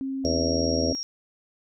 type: tone with vibrato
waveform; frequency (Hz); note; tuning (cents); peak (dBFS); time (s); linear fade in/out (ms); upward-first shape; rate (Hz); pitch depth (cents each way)
sine; 266.8; C4; +34; -27; 0.01-0.95; 0; square; 2.2; 9
type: harmonic tone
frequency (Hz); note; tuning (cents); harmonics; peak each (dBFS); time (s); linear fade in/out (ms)
82; E2; -9; 1 / 2 / 3 / 4 / 5 / 6 / 7 / 8; -30 / -35 / -34 / -33 / -33 / -30 / -30 / -32; 0.24-0.93; 10
type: tone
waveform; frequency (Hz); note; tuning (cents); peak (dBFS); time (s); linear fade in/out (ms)
sine; 5588; F8; 0; -29; 0.25-1.03; 0
effects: none